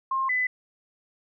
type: tone pair in turn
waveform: sine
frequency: 1064 / 2005 Hz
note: C6 / B6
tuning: +29 / +26 cents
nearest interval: major seventh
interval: 1097 cents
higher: second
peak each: -23 / -22 dBFS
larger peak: second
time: 0.11-0.29 / 0.29-0.47 s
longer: neither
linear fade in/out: 5 ms
effects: none

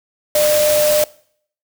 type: tone in noise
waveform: sine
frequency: 601 Hz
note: D5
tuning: 40 cents sharp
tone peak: -12 dBFS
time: 0.35-1.04 s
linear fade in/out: 2 ms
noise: white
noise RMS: -20 dBFS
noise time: 0.35-1.04 s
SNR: +5 dB
effects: noise-tail reverb RT60 0.6 s tail -22 dB re dry

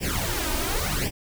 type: noise with flanger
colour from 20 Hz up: pink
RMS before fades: -26 dBFS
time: 0-1.11 s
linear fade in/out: 50 ms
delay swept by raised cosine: 0.37 to 3.27 ms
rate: 0.92 Hz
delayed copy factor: +0.8
effects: none

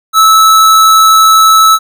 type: tone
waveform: square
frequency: 1306 Hz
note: E6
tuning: 17 cents flat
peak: -3 dBFS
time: 0.13-1.79 s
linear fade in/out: 50 ms
effects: none

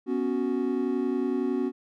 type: chord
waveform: triangle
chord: B suspended second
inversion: none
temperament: just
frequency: 246.9 / 277.8 / 370.4 Hz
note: B3 / C#4 / F#4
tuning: 0 / +4 / +2 cents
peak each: -27 dBFS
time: 0.06-1.72 s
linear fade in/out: 50 ms
effects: none

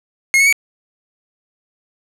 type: tone with pitch steps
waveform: 45% pulse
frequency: 2158 / 2207 / 2257 Hz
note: C#7 / C#7 / C#7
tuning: -47 / -8 / +31 cents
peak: -9 dBFS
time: 0.34-0.526 s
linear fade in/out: 0 ms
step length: 62 ms
effects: low-pass 11000 Hz 12 dB/octave

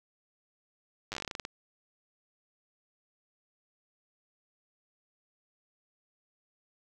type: slowing click train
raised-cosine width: 0.2 ms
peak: -19 dBFS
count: 14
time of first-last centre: 1.12-1.451 s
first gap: 9 ms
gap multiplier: 1.16
effects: none

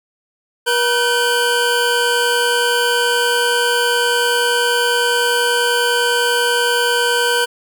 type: tone pair together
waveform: 25% pulse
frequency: 480 / 1530.1 Hz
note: B4 / G6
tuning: -49 / -42 cents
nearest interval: octave + minor sixth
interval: 2007 cents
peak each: -13 dBFS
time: 0.66-7.46 s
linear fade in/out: 20 ms
effects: none

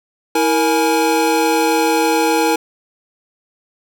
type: tone cluster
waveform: square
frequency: 324.9 / 468 / 837 Hz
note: E4 / A#4 / G#5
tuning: -25 / +7 / +13 cents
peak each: -18 dBFS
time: 0.35-2.56 s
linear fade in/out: 5 ms
effects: none

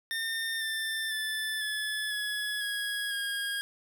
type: tone with pitch steps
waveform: 25% pulse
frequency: 1815 / 1782.8 / 1751.2 / 1720.1 / 1689.5 / 1659.6 / 1630.1 Hz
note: A#6 / A6 / A6 / A6 / G#6 / G#6 / G#6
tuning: -47 / +22 / -9 / -40 / +29 / -2 / -33 cents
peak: -27 dBFS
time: 0.11-3.61 s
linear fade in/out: 0 ms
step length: 500 ms
effects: none

